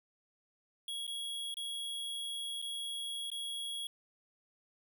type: tone with dropouts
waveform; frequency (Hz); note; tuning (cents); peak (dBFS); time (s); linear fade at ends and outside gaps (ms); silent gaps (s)
square; 3322; G#7; 0; -38; 0.88-3.87; 2; 1.068-1.077 / 1.542-1.569 / 2.617-2.624 / 3.302-3.316
effects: none